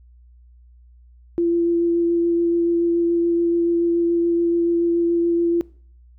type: tone with vibrato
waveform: sine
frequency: 340.5 Hz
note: F4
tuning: 44 cents flat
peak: -16 dBFS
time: 1.38-5.61 s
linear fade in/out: 0 ms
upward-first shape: sine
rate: 7 Hz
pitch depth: 11 cents each way
effects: noise-tail reverb RT60 0.5 s tail -22 dB re dry + added 60 Hz sine -46 dBFS peak until 6.18 s